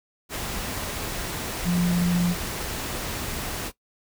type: tone in noise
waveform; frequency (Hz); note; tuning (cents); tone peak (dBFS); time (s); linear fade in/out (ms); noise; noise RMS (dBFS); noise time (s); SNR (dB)
sine; 175.5; F3; +9; -19; 1.64-2.36; 50; pink; -31; 0.29-3.72; +9
effects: noise-tail reverb RT60 0.1 s tail -17 dB re dry